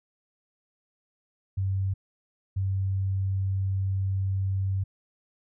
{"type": "tone bursts at uneven times", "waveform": "sine", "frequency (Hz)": 96.3, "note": "G2", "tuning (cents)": -30, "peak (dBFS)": -24, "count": 2, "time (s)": [[1.57, 1.94], [2.56, 4.84]], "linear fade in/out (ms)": 10, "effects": []}